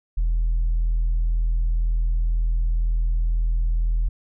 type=tone; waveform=sine; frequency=41 Hz; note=E1; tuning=9 cents flat; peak=-16 dBFS; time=0.17-4.09 s; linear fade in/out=10 ms; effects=tanh soft clip ceiling -16 dBFS